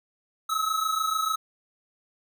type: tone pair together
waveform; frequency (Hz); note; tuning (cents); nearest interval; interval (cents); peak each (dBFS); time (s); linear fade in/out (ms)
square; 1275.2 / 1302; D#6 / E6; +42 / -22; unison; 36; -28; 0.49-1.36; 10
effects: none